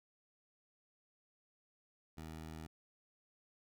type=tone; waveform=15% pulse; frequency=79.4 Hz; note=D#2; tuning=36 cents sharp; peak=-40 dBFS; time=2.17-2.67 s; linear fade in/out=10 ms; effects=none